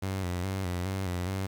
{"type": "tone with vibrato", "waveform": "sawtooth", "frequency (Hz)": 92.5, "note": "F#2", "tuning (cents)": 0, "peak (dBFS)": -26, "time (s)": [0.02, 1.47], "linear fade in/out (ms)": 10, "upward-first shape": "square", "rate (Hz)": 2.4, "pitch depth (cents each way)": 65, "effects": ["9-bit"]}